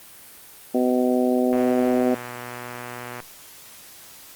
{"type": "harmonic tone", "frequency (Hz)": 125.5, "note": "B2", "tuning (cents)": 28, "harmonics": [2, 3, 4, 5, 6], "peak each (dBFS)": [-20, -24, -25, -26, -30], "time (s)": [0.74, 2.15], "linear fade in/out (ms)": 10}
{"type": "click train", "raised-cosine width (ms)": 0.5, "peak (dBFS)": -19, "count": 205, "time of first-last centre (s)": [1.53, 3.202], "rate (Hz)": 122}
{"effects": ["white hiss -45 dBFS RMS until 4.35 s", "Opus 32 kbps"]}